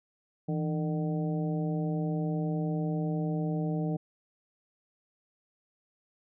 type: harmonic tone with a mistuned harmonic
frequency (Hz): 151.7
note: D#3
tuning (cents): -44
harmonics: 1 / 2 / 3 / 4 / 5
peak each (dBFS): -29 / -35 / -39 / -41 / -43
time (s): 0.48-3.97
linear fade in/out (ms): 10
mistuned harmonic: 1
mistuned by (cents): +130
effects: none